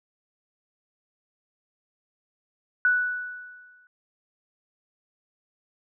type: tone with exponential decay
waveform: sine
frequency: 1480 Hz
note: F#6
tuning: in tune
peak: -16 dBFS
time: 2.85-3.87 s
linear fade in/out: 1 ms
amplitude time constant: 220 ms
effects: none